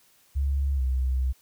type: tone with pitch glide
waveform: sine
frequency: 69.3 to 64.29 Hz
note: C#2 to C2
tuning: 0 to -30 cents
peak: -22 dBFS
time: 0.35-1.33 s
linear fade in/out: 20 ms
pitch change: -130 cents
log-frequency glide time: 0.76-0.81 s
effects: white hiss -61 dBFS RMS until 1.41 s